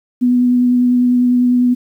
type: tone with vibrato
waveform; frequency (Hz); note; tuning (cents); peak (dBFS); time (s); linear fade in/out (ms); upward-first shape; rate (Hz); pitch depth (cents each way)
sine; 246.9; B3; 0; -9; 0.21-1.75; 20; sine; 10; 12
effects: 8-bit